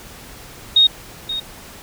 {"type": "tone with echo", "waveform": "sine", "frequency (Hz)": 3729, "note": "A#7", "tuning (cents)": 0, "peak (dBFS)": -8, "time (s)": [0.76, 0.87], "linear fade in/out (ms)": 5, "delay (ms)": 530, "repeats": 1, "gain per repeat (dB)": -13, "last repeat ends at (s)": 1.4, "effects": ["pink hiss -39 dBFS RMS until 1.82 s"]}